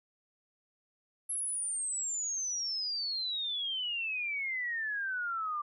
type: exponential sweep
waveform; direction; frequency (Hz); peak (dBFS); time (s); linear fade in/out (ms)
sine; down; 11175 to 1174.7; -32; 1.29-5.62; 10
effects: none